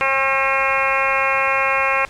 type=harmonic tone with a mistuned harmonic; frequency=269.8 Hz; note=C#4; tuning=47 cents flat; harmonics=2 / 3 / 4 / 5 / 6 / 7 / 8 / 9 / 10; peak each=-24 / -26 / -21 / -26 / -26 / -27 / -23 / -23 / -27 dBFS; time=0.01-2.05 s; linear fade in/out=0 ms; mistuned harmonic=6; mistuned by=-17 cents; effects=pink hiss -42 dBFS RMS until 2.09 s + low-pass 8000 Hz 12 dB/octave